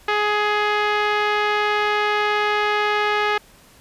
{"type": "tone with low-pass filter", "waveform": "5% pulse", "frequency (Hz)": 418.4, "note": "G#4", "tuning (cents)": 13, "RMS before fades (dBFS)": -20, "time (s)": [0.08, 3.38], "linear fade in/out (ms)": 5, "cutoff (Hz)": 1900, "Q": 0.76, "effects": ["pink hiss -50 dBFS RMS until 3.8 s", "resampled to 32000 Hz"]}